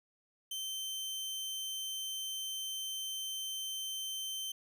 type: tone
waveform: sawtooth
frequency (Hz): 3100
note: G7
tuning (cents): -20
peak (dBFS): -34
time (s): 0.51-4.52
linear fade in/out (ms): 5
effects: none